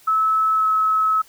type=tone with pitch glide; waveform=sine; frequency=1300 to 1290.3 Hz; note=E6 to E6; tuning=-24 to -37 cents; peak=-15 dBFS; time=0.07-1.22 s; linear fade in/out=10 ms; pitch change=-13 cents; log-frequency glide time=0.54-0.66 s; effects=white hiss -51 dBFS RMS until 1.28 s